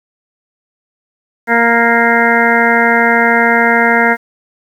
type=harmonic tone; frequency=233.1 Hz; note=A#3; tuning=in tune; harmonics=1 / 2 / 3 / 4 / 6 / 7 / 8 / 9; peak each=-16 / -16 / -16 / -16 / -16 / -16 / -16 / -16 dBFS; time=1.47-4.17 s; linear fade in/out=50 ms; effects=7-bit